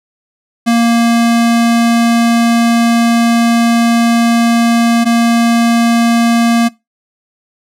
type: tone pair in turn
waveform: square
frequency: 233.1 / 233.1 Hz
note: A#3 / A#3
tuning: 0 / 0 cents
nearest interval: unison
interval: 0 cents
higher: neither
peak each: -8 dBFS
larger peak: neither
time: 0.66-5.05 / 5.05-6.69 s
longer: first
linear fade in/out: 20 ms
effects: noise-tail reverb RT60 0.2 s tail -20 dB re dry + low-pass 11000 Hz 12 dB/octave

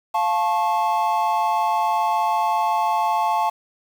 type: chord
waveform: triangle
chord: F augmented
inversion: none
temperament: just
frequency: 698.5 / 873.1 / 1091.3 Hz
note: F5 / A5 / C#6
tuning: 0 / -14 / -27 cents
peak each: -22 / -18 / -23 dBFS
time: 0.14-3.5 s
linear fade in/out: 10 ms
effects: 7-bit

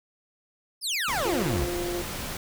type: exponential sweep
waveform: 25% pulse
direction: down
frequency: 5360 to 48.32 Hz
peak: -22 dBFS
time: 0.81-1.68 s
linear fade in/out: 50 ms
type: noise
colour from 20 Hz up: pink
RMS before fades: -34 dBFS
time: 1.08-2.37 s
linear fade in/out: 2 ms
type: harmonic tone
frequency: 175.2 Hz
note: F3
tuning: 6 cents sharp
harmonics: 2 / 3 / 4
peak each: -29 / -39 / -42 dBFS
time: 1.25-2.02 s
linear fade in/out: 5 ms
effects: none

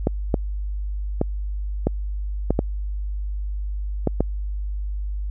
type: clicks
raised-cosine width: 2 ms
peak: -5 dBFS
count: 8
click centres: 0.071 / 0.342 / 1.214 / 1.87 / 2.506 / 2.591 / 4.073 / 4.206 s
effects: added 50 Hz sine -24 dBFS peak until 5.3 s

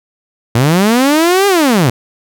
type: linear two-way sweep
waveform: sawtooth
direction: up then down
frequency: 110 to 408.5 to 110 Hz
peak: -4 dBFS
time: 0.55-1.9 s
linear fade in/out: 5 ms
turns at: 1.47 s
effects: none

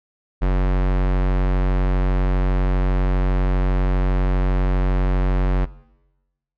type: tone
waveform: square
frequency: 46.25 Hz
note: F#1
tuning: in tune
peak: -16 dBFS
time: 0.41-5.66 s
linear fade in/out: 20 ms
effects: noise-tail reverb RT60 1.0 s tail -20 dB re dry + low-pass 2000 Hz 12 dB/octave

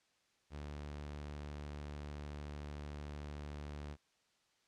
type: tone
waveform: sawtooth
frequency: 73.42 Hz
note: D2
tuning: in tune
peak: -40 dBFS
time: 0.5-3.97 s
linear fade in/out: 50 ms
effects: white hiss -75 dBFS RMS until 4.67 s + low-pass 6000 Hz 12 dB/octave

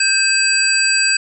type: tone cluster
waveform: sine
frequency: 1579 / 2567 / 4720 / 7870 Hz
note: G6 / E7 / D8 / B8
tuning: +12 / -47 / +8 / -7 cents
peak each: -18 dBFS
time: 0-1.17 s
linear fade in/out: 5 ms
effects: none

